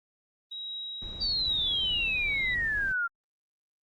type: tone with tremolo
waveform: sine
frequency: 3833 Hz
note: A#7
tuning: 47 cents sharp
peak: -34 dBFS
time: 0.51-2.55 s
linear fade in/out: 10 ms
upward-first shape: triangle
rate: 1 Hz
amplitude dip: 45%
type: noise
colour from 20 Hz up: brown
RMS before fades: -42 dBFS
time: 1.02-2.92 s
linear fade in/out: 0 ms
type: exponential sweep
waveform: sine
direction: down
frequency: 4699 to 1370 Hz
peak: -26 dBFS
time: 1.2-3.08 s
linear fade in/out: 20 ms
effects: Opus 24 kbps